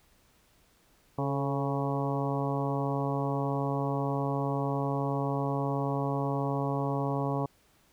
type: harmonic tone with a mistuned harmonic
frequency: 138.59 Hz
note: C#3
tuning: in tune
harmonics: 1 / 2 / 3 / 4 / 5 / 6 / 7 / 8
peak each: -31 / -34 / -36 / -37 / -38 / -39 / -39 / -40 dBFS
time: 1.18-7.46 s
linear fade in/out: 5 ms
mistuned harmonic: 3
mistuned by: +44 cents
effects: pink hiss -65 dBFS RMS until 7.92 s